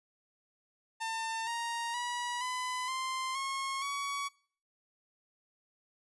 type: tone with pitch steps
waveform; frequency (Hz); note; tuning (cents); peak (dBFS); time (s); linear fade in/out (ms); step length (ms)
sawtooth; 899 / 933.4 / 969.1 / 1006.2 / 1044.7 / 1084.6 / 1126.1; A5 / A#5 / B5 / B5 / C6 / C#6 / C#6; +37 / +2 / -33 / +32 / -3 / -38 / +27; -30; 1-4.29; 20; 470
effects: noise-tail reverb RT60 0.5 s tail -22 dB re dry + resampled to 24000 Hz